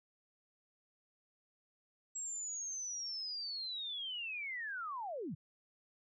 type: linear sweep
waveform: sine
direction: down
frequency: 7660 to 116.54 Hz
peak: -39 dBFS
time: 2.15-5.35 s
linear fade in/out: 10 ms
effects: none